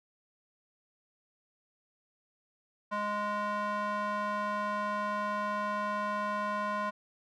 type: tone with band-pass filter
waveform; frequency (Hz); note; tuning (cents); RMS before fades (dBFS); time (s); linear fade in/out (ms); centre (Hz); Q
square; 207.7; G#3; 0; -33; 2.91-6.91; 20; 1100; 2.3
effects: none